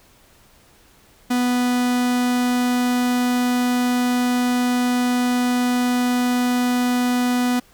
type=tone; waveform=45% pulse; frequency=246.9 Hz; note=B3; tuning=in tune; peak=-17 dBFS; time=1.3-7.6 s; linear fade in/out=10 ms; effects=pink hiss -53 dBFS RMS until 7.73 s